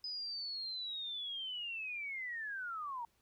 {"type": "linear sweep", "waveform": "sine", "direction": "down", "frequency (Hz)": [5030, 909], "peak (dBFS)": -39, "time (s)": [0.04, 3.05], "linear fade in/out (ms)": 2, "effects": ["pink hiss -75 dBFS RMS until 3.21 s"]}